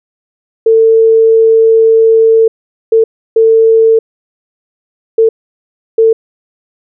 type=tone bursts at uneven times; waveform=sine; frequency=448.6 Hz; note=A4; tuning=34 cents sharp; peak=-3 dBFS; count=5; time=0.66-2.48 / 2.92-3.04 / 3.36-3.99 / 5.18-5.29 / 5.98-6.13 s; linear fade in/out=5 ms; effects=none